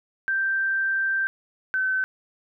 sine tone pair in turn, 1568 / 1528.7 Hz, G6 / G6, 0 / -44 cents, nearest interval unison, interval 44 cents, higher first, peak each -21 dBFS, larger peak neither, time 0.28-1.27 / 1.74-2.04 s, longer first, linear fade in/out 0 ms, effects none

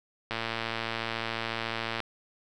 click train, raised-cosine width 0.3 ms, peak -15 dBFS, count 194, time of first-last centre 0.31-2.003 s, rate 114 Hz, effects none

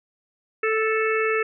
harmonic tone, 439.6 Hz, A4, 2 cents flat, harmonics 1 / 3 / 4 / 5 / 6, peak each -22 / -27 / -28 / -29 / -30 dBFS, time 0.63-1.43 s, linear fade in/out 5 ms, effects none

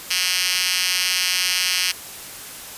5% pulse tone with high-pass filter, 182 Hz, F#3, 28 cents flat, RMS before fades -21 dBFS, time 0.1-1.92 s, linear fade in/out 10 ms, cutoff 3400 Hz, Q 3.8, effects white hiss -36 dBFS RMS until 2.77 s + resampled to 32000 Hz

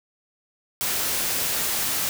white noise, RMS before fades -25 dBFS, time 0.81-2.09 s, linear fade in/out 0 ms, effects none

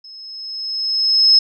sine tone with level ramp, 5180 Hz, E8, 31 cents flat, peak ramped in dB -36 to -6 dBFS, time 0.04-1.39 s, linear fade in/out 5 ms, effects none

